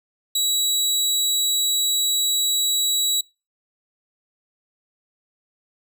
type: tone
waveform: 25% pulse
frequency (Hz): 3900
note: B7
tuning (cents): -23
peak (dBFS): -15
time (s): 0.35-3.21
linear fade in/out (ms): 5
effects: noise-tail reverb RT60 0.3 s tail -25 dB re dry